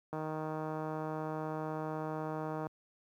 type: click train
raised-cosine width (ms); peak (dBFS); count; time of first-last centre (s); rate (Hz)
1; -25; 397; 0.13-2.668; 156
effects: high-pass 80 Hz 12 dB/octave + 11-bit